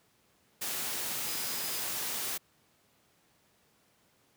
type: tone in noise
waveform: sine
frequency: 4981 Hz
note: D#8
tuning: 1 cent sharp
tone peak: -44 dBFS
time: 1.26-1.84 s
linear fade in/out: 10 ms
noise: white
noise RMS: -35 dBFS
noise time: 0.61-2.38 s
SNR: -12 dB
effects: pink hiss -68 dBFS RMS until 4.36 s + high-pass 100 Hz 12 dB/octave